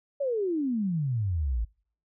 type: exponential sweep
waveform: sine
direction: down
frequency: 580 to 52 Hz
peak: -25 dBFS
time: 0.2-1.65 s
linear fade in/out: 10 ms
effects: noise-tail reverb RT60 0.5 s tail -26 dB re dry